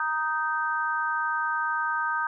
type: chord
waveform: sine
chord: Eb major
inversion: second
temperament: just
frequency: 933.4 / 1244.5 / 1555.6 Hz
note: Bb5 / Eb6 / G6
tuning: +2 / 0 / -14 cents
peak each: -30 / -29 / -28 dBFS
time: 0-2.27 s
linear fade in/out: 2 ms
effects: none